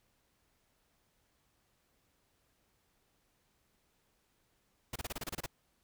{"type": "noise bursts", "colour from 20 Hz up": "pink", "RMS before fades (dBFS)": -39, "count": 10, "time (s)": [4.93, 5.462], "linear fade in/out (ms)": 5, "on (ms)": 28, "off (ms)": 28, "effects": ["pink hiss -75 dBFS RMS until 5.83 s"]}